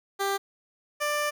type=tone pair in turn; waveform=15% pulse; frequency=394.9 / 591.7 Hz; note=G4 / D5; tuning=+13 / +13 cents; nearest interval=perfect fifth; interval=700 cents; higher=second; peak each=-19 dBFS; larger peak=neither; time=0.19-0.38 / 1-1.31 s; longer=second; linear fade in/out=20 ms; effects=none